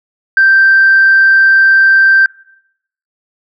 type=tone; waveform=sine; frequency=1567 Hz; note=G6; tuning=1 cent flat; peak=-3 dBFS; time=0.37-2.26 s; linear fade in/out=2 ms; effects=noise-tail reverb RT60 0.8 s tail -23 dB re dry + tanh soft clip ceiling 0 dBFS